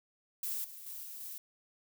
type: noise with level steps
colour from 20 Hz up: violet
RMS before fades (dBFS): -37 / -49 / -44 / -46 / -44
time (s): 0.43-1.38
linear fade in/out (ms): 2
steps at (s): 0.64 / 0.86 / 1.03 / 1.2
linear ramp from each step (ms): 5
effects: none